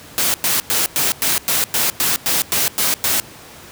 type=noise bursts; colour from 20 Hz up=white; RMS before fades=-17 dBFS; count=12; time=0.18-3.2 s; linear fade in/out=0 ms; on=160 ms; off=100 ms; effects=pink hiss -39 dBFS RMS until 3.71 s + high-pass 80 Hz 12 dB/octave